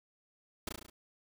pink noise with echo, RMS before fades -37 dBFS, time 0.67-0.69 s, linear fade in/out 5 ms, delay 35 ms, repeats 6, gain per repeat -3 dB, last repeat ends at 0.9 s, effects none

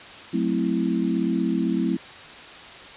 sine chord, F# half-diminished seventh, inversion none, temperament equal with one note detuned, 184.04 / 220 / 261.6 / 329.6 Hz, F#3 / A3 / C4 / E4, -9 / 0 / 0 / 0 cents, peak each -26 dBFS, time 0.33-1.97 s, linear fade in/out 10 ms, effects white hiss -41 dBFS RMS until 2.96 s + resampled to 8000 Hz

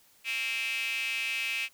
square tone with high-pass filter, 122.8 Hz, B2, 9 cents flat, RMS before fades -32 dBFS, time 0.24-1.69 s, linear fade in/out 50 ms, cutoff 2500 Hz, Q 9.9, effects white hiss -62 dBFS RMS until 1.73 s

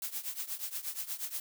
blue noise with tremolo, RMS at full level -35 dBFS, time 0.02-1.4 s, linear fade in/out 2 ms, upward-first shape triangle, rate 8.4 Hz, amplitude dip 90%, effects none

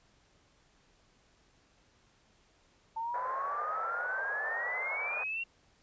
sine exponential sweep, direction up, 891 to 2765 Hz, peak -33 dBFS, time 2.96-5.44 s, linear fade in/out 10 ms
pink band-pass noise, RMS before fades -41 dBFS, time 3.14-5.24 s, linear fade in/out 2 ms, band 500 to 1700 Hz, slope 48 dB/octave
effects pink hiss -67 dBFS RMS until 5.82 s + resampled to 16000 Hz

